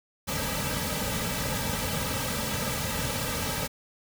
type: noise with comb filter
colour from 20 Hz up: pink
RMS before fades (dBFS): -30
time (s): 0.27-3.68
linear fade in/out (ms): 20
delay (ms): 2.8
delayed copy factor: -0.95
effects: none